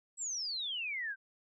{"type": "exponential sweep", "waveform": "sine", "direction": "down", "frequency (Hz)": [7940, 1527], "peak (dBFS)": -35, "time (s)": [0.17, 1.16], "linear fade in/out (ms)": 50, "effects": []}